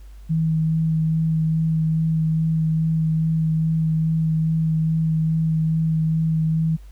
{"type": "tone with vibrato", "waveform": "sine", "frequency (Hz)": 160, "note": "D#3", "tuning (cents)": 49, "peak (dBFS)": -17, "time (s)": [0.29, 6.77], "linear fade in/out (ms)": 20, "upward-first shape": "sine", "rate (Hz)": 2.4, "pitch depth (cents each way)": 12, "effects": ["added 50 Hz sine -38 dBFS peak until 6.91 s", "pink hiss -58 dBFS RMS until 6.91 s"]}